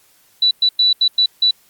sine tone bursts at uneven times, 3955 Hz, B7, 2 cents sharp, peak -10 dBFS, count 6, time 0.42-0.51 / 0.62-0.69 / 0.79-0.93 / 1.01-1.08 / 1.18-1.26 / 1.42-1.51 s, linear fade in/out 5 ms, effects white hiss -54 dBFS RMS until 1.69 s + Opus 48 kbps

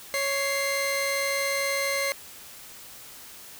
sawtooth tone pair together, 554.4 / 2093 Hz, C#5 / C7, 0 / 0 cents, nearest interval octave + major seventh, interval 2300 cents, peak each -24 / -24 dBFS, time 0.14-2.12 s, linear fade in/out 0 ms, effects white hiss -45 dBFS RMS until 3.59 s

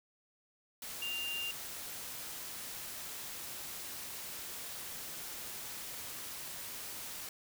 sine tone in noise, 2793 Hz, F7, 1 cent flat, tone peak -36 dBFS, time 1.02-1.51 s, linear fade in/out 2 ms, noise white, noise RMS -44 dBFS, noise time 0.82-7.29 s, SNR +5 dB, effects none

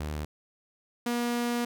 sawtooth tone pair in turn, 75.4 / 239.4 Hz, D2 / A#3, +46 / +46 cents, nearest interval octave + minor sixth, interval 2000 cents, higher second, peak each -28 / -23 dBFS, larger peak second, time 0-0.25 / 1.06-1.65 s, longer second, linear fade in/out 5 ms, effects none

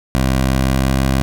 15% pulse tone with pitch glide, 65.41 to 66.36 Hz, C2 to C2, 0 to +25 cents, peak -7 dBFS, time 0.15-1.22 s, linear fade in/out 0 ms, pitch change +25 cents, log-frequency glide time 0.4-1 s, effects none

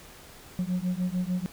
sine beating tone pair, 178 / 184.7 Hz, F3 / F#3, +33 / -3 cents, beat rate 6.7 Hz, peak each -27 dBFS, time 0.59-1.46 s, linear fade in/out 0 ms, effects tanh soft clip ceiling -23 dBFS + pink hiss -49 dBFS RMS until 1.52 s

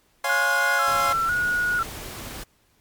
25% pulse chord, Db major seventh, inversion none, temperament equal, 554.4 / 698.5 / 830.6 / 1046.5 Hz, Db5 / F5 / Ab5 / C6, 0 / 0 / 0 / 0 cents, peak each -25 dBFS, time 0.24-1.13 s, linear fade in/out 5 ms
sine tone with vibrato, 1396.9 Hz, F6, in tune, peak -20 dBFS, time 0.29-1.83 s, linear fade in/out 5 ms, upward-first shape square, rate 1 Hz, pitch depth 65 cents each way
pink noise, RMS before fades -36 dBFS, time 0.87-2.44 s, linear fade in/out 10 ms
effects pink hiss -63 dBFS RMS until 2.8 s + MP3 96 kbps

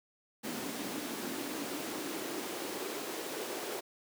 pink noise with high-pass filter sweep, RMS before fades -39 dBFS, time 0.43-3.81 s, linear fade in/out 20 ms, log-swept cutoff 240 to 400 Hz, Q 3.1, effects none

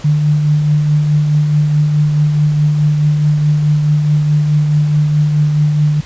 sine tone with tremolo, 149.6 Hz, D3, 32 cents sharp, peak -7 dBFS, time 0.04-6.01 s, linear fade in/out 10 ms, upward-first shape triangle, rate 4.7 Hz, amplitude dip 40%, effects pink hiss -35 dBFS RMS until 6.05 s + resampled to 16000 Hz

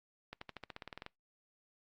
accelerating click train, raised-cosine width 0.3 ms, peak -28 dBFS, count 13, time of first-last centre 0.33-1.064 s, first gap 84 ms, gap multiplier 0.94, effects noise-tail reverb RT60 0.2 s tail -25 dB re dry + Opus 48 kbps

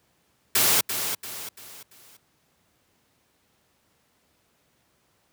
white noise with echo, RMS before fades -20 dBFS, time 0.55-0.81 s, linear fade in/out 5 ms, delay 340 ms, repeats 4, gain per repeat -8 dB, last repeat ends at 2.17 s, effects pink hiss -67 dBFS RMS until 5.32 s + high-pass 80 Hz 12 dB/octave

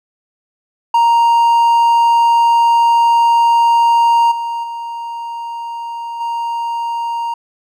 triangle tone with level steps, 933 Hz, A#5, 1 cent sharp, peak -6 / -16 / -20 / -15 dBFS, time 0.94-7.34 s, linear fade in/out 5 ms, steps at 4.31 / 4.63 / 6.2 s, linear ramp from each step 10 ms, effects none

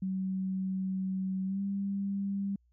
sine tone with pitch glide, 189.2 to 198.03 Hz, F#3 to G3, +39 to +18 cents, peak -30 dBFS, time 0.02-2.56 s, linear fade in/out 5 ms, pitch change +79 cents, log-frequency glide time 1.45-1.61 s, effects added 60 Hz sine -65 dBFS peak until 2.72 s

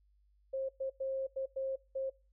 sine tone bursts at uneven times, 534 Hz, C5, 35 cents sharp, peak -33 dBFS, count 6, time 0.53-0.69 / 0.8-0.9 / 1-1.27 / 1.36-1.46 / 1.56-1.76 / 1.95-2.1 s, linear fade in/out 10 ms, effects noise-tail reverb RT60 0.3 s tail -22 dB re dry + added 50 Hz sine -66 dBFS peak until 2.32 s

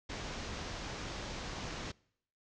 pink low-pass noise, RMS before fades -42 dBFS, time 0.09-1.92 s, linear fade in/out 10 ms, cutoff 6700 Hz, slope 48 dB/octave, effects noise-tail reverb RT60 0.7 s tail -25 dB re dry

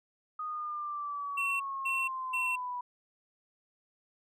sine exponential sweep, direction down, 1244.5 to 979 Hz, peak -34 dBFS, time 0.39-2.81 s, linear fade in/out 5 ms
triangle tone bursts, 2711 Hz, E7, 48 cents sharp, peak -28 dBFS, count 3, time 1.37-2.56 s, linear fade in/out 10 ms, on 230 ms, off 250 ms
effects none

